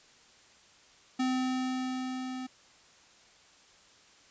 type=tone with level ramp; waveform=square; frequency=257 Hz; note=C4; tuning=31 cents flat; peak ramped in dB=-27 to -37 dBFS; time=1.19-2.47 s; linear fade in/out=10 ms; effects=white hiss -59 dBFS RMS until 4.3 s + resampled to 16000 Hz